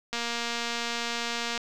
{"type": "click train", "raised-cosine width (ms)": 0.2, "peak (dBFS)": -14, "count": 341, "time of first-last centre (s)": [0.13, 1.577], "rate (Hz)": 235, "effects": []}